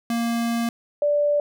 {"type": "tone pair in turn", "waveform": ["square", "sine"], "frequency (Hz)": [233.1, 585.2], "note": ["A#3", "D5"], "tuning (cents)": [0, -6], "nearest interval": "octave + major third", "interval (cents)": 1594, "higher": "second", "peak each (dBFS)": [-22, -17], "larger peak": "second", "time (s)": [[0.1, 0.69], [1.02, 1.4]], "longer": "first", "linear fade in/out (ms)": 2, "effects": []}